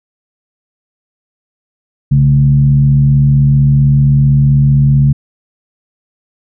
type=tone with frequency modulation; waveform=sine; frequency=138.59 Hz; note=C#3; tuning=in tune; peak=-5 dBFS; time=2.11-5.13 s; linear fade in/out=10 ms; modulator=75.6 Hz; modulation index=0.52; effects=none